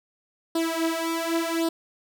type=tone with flanger; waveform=sawtooth; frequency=329.6 Hz; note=E4; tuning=in tune; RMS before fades=-26 dBFS; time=0.55-1.69 s; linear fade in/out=5 ms; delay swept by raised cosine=0.22 to 5.22 ms; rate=0.9 Hz; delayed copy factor=+0.85; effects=none